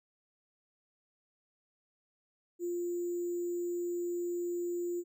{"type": "tone with sample-and-hold", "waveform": "sine", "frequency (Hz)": 349.2, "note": "F4", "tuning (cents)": 0, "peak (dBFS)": -32, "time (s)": [2.59, 5.04], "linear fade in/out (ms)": 50, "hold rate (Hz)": 7350, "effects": []}